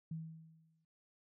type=tone with exponential decay; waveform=sine; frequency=161.1 Hz; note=E3; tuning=39 cents flat; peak=-38 dBFS; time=0.11-0.85 s; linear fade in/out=5 ms; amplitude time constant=160 ms; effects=noise-tail reverb RT60 0.2 s tail -21 dB re dry